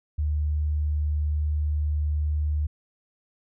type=tone; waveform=sine; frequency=75.1 Hz; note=D2; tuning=39 cents sharp; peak=-22 dBFS; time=0.18-2.67 s; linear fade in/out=10 ms; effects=none